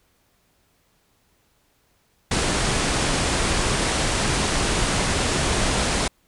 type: low-pass noise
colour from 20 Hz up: pink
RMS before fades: -22 dBFS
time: 2.31-6.08 s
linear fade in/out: 5 ms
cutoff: 10000 Hz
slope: 96 dB/octave
effects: pink hiss -64 dBFS RMS until 6.27 s